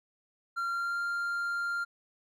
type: tone with pitch glide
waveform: triangle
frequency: 1379 to 1394.2 Hz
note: F6 to F6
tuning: -22 to -3 cents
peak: -28 dBFS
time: 0.56-1.85 s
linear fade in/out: 20 ms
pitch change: +19 cents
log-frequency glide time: 0.69-1.01 s
effects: none